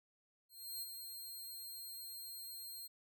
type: tone with ADSR envelope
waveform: 10% pulse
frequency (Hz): 4198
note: C8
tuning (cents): +5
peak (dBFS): -34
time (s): 0.49-2.88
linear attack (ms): 330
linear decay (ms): 29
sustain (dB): -6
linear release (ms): 19
effects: none